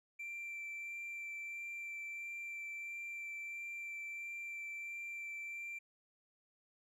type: tone with vibrato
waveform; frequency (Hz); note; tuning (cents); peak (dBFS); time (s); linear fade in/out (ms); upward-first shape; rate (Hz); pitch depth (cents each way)
triangle; 2349; D7; 0; -40; 0.19-5.79; 10; sine; 1.5; 9
effects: tanh soft clip ceiling -36 dBFS